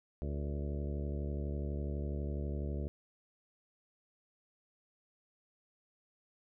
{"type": "harmonic tone with a mistuned harmonic", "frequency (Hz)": 72.1, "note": "D2", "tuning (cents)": -31, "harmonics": [1, 2, 3, 4, 5, 6, 7, 8, 9], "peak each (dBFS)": [-36, -42, -45, -49, -47, -50, -53, -51, -56], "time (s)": [0.22, 2.88], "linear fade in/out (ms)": 0, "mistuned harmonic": 7, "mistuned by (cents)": -54, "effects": []}